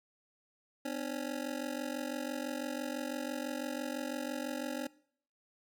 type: ring-modulated tone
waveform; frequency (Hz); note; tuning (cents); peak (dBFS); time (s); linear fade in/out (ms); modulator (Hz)
25% pulse; 277.2; C#4; 0; -29; 0.85-4.87; 2; 23
effects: noise-tail reverb RT60 0.6 s tail -22 dB re dry